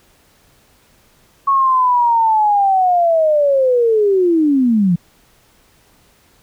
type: linear sweep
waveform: sine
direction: down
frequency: 1108.7 to 164.81 Hz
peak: -10 dBFS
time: 1.47-4.96 s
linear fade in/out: 10 ms
effects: pink hiss -53 dBFS RMS until 6.42 s